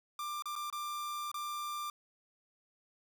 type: tone with dropouts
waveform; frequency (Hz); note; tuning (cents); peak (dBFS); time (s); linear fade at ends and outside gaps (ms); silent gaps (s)
45% pulse; 1187; D6; +18; -37; 0.19-1.9; 2; 0.423-0.456 / 0.555-0.561 / 0.701-0.726 / 1.316-1.342
effects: none